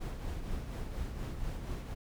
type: noise with tremolo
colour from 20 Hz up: brown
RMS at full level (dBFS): -36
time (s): 0-1.95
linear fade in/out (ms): 20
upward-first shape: triangle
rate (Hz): 4.2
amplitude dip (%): 50
effects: none